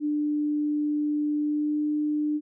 sine tone with pitch glide, 297.4 to 299.8 Hz, D4 to D4, +22 to +36 cents, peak -23 dBFS, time 0-2.41 s, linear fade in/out 50 ms, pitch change +14 cents, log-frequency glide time 1.41-1.79 s, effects none

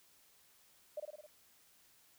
sine tone with echo, 603 Hz, D5, 46 cents sharp, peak -37 dBFS, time 0.97-1 s, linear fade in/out 5 ms, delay 53 ms, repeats 5, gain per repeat -3 dB, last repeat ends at 1.265 s, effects white hiss -67 dBFS RMS until 2.18 s

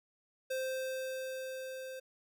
square tone with level ramp, 522 Hz, C5, 4 cents flat, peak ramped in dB -34 to -43 dBFS, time 0.5-2 s, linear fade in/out 10 ms, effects none

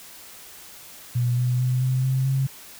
sine tone with pitch steps, 121.9 / 124.25 / 126.64 / 129.07 / 131.56 / 134.09 Hz, B2 / B2 / B2 / C3 / C3 / C3, -22 / +11 / +44 / -23 / +10 / +43 cents, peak -19 dBFS, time 1.15-2.47 s, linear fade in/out 10 ms, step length 220 ms, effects white hiss -44 dBFS RMS until 2.79 s

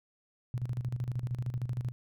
sine tone with tremolo, 122.8 Hz, B2, 9 cents flat, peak -29 dBFS, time 0.54-1.92 s, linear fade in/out 0 ms, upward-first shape square, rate 13 Hz, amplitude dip 70%, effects none

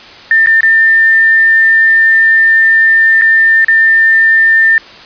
sine tone with dropouts, 1798 Hz, A6, 37 cents sharp, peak -4 dBFS, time 0.31-4.78 s, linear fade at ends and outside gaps 1 ms, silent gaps 0.461-0.471 / 0.607-0.631 / 3.213-3.219 / 3.646-3.683 s, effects white hiss -33 dBFS RMS until 5.05 s + resampled to 11025 Hz

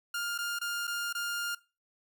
sawtooth tone with dropouts, 1407 Hz, F6, 12 cents sharp, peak -28 dBFS, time 0.14-1.55 s, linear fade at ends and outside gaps 5 ms, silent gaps 0.379-0.386 / 0.589-0.613 / 0.871-0.876 / 1.128-1.149 s, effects noise-tail reverb RT60 0.3 s tail -21 dB re dry

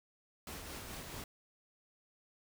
pink noise with tremolo, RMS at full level -45 dBFS, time 0.47-1.24 s, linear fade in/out 2 ms, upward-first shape sine, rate 4.6 Hz, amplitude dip 30%, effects none

